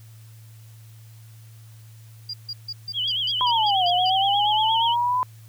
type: tone bursts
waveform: sine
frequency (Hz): 4800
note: D8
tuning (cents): +37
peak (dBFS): -28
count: 10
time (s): 2.29-4.1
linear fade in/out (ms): 5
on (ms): 46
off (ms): 150
type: tone with vibrato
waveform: sine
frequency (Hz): 3136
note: G7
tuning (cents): 0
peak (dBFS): -22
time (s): 2.93-4.96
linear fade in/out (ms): 50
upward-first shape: sine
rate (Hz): 8.5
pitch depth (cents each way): 110
type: linear two-way sweep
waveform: sine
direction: down then up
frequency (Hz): 1013 to 698.5 to 1013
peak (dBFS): -19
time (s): 3.41-5.23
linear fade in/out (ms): 0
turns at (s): 3.87
effects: added 111 Hz sine -43 dBFS peak until 5.48 s + white hiss -56 dBFS RMS until 5.48 s